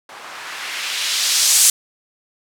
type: noise with low-pass filter sweep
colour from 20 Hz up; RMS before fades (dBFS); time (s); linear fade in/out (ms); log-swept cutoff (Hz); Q
violet; -19; 0.09-1.7; 2; 860 to 8500; 1.1
effects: none